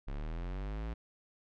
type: linear sweep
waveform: square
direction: up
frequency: 33.49 to 57.7 Hz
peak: -37 dBFS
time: 0.07-0.94 s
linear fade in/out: 10 ms
effects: low-pass 3000 Hz 12 dB/octave